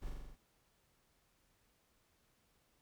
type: noise with echo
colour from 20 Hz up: brown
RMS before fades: -44 dBFS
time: 0.01-0.11 s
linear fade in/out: 20 ms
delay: 43 ms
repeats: 6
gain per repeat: -2 dB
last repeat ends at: 0.368 s
effects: pink hiss -75 dBFS RMS until 2.81 s